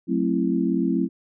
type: chord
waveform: sine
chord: F# half-diminished seventh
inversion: none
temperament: just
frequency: 185 / 222 / 266.4 / 333 Hz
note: F#3 / A3 / C4 / E4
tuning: 0 / +16 / +31 / +18 cents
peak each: -25 / -26 / -24 / -25 dBFS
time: 0.07-1.09 s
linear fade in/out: 50 ms
effects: none